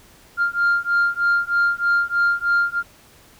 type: beating tone pair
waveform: sine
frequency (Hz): 1396.9 / 1400.1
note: F6 / F6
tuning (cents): 0 / +4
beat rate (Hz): 3.2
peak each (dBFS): -18 / -18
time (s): 0.37-2.83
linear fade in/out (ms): 50
effects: tanh soft clip ceiling -12 dBFS + pink hiss -50 dBFS RMS until 3.39 s